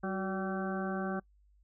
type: harmonic tone with a mistuned harmonic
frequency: 192.1 Hz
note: G3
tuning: 35 cents flat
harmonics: 1 / 2 / 3 / 4 / 6 / 7 / 8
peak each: -35 / -39 / -42 / -41 / -44 / -47 / -43 dBFS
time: 0.03-1.2 s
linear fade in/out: 10 ms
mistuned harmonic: 2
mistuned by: -59 cents
effects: noise-tail reverb RT60 0.1 s tail -25 dB re dry + added 50 Hz sine -62 dBFS peak until 1.63 s